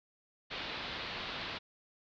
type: low-pass noise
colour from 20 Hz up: white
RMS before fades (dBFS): -41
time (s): 0.5-1.59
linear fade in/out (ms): 20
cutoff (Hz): 4300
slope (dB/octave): 48
effects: none